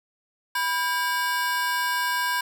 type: ring-modulated tone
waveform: 40% pulse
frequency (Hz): 1295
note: E6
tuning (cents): -31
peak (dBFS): -19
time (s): 0.55-2.41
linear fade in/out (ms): 5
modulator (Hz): 309
effects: none